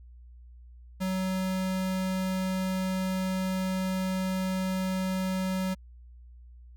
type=tone; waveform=square; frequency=187.4 Hz; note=F#3; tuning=22 cents sharp; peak=-28 dBFS; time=1-5.75 s; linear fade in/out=20 ms; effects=added 60 Hz sine -47 dBFS peak until 6.76 s